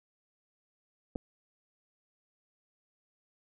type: clicks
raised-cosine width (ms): 2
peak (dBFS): -29 / -21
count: 2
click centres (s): 1.155 / 1.159
effects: none